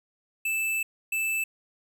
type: tone bursts at uneven times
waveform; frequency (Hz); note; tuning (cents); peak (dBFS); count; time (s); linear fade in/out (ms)
square; 2637; E7; 0; -26; 2; 0.45-0.83 / 1.12-1.44; 5
effects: none